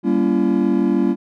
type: chord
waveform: triangle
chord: G diminished seventh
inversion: none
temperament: just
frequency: 196 / 235.2 / 282.2 / 338.7 Hz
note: G3 / Bb3 / Db4 / Fb4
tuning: 0 / +16 / +31 / +47 cents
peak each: -18 dBFS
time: 0.03-1.16 s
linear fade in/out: 50 ms
effects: none